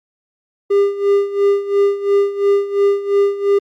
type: tone with tremolo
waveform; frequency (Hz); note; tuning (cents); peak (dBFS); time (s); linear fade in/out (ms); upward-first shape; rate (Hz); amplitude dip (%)
triangle; 401.2; G4; +40; -7; 0.7-3.59; 10; sine; 2.9; 80
effects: Opus 48 kbps